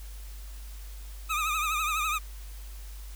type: tone with vibrato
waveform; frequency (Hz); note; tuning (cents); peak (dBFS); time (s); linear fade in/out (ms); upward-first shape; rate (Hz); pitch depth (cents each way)
25% pulse; 1244.5; D#6; 0; -23; 1.29-2.19; 20; triangle; 12; 94
effects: added 50 Hz sine -39 dBFS peak until 3.15 s + white hiss -52 dBFS RMS until 3.15 s